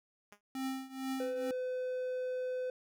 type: tone with exponential decay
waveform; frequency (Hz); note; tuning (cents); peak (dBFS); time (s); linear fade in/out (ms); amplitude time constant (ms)
5% pulse; 205.7; G#3; -16; -38; 0.32-0.41; 2; 19
type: tone with tremolo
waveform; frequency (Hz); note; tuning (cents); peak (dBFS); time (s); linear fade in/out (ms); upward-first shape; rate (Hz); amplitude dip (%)
square; 264.5; C4; +19; -34; 0.55-1.51; 2; triangle; 2.2; 90
type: tone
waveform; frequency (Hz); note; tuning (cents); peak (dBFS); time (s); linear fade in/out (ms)
triangle; 507; B4; +45; -32; 1.2-2.7; 2
effects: none